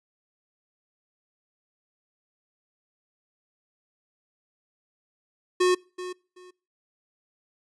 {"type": "tone with echo", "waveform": "square", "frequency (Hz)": 363.7, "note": "F#4", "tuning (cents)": -30, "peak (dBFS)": -19, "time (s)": [5.6, 5.75], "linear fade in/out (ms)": 10, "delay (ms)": 380, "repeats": 2, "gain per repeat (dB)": -14, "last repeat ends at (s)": 6.51, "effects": ["noise-tail reverb RT60 0.4 s tail -25 dB re dry", "resampled to 22050 Hz"]}